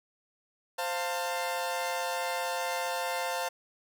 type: chord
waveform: sawtooth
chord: F major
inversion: second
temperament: equal with one note detuned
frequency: 523.3 / 698.5 / 896.9 Hz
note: C5 / F5 / A5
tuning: 0 / 0 / +33 cents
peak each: -31 dBFS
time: 0.78-3.49 s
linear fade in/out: 10 ms
effects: none